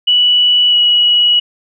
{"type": "tone with pitch glide", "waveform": "sine", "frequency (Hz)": [2950, 2921], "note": ["F#7", "F#7"], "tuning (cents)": [-6, -23], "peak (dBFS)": -7, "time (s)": [0.07, 1.4], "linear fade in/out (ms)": 10, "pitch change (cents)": -17, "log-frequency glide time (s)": [0.7, 0.75], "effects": []}